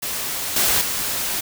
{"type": "noise with level steps", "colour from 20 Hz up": "white", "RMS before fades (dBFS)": [-26, -18, -24], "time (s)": [0.02, 1.41], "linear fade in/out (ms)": 10, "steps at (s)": [0.56, 0.81], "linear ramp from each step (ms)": 5, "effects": []}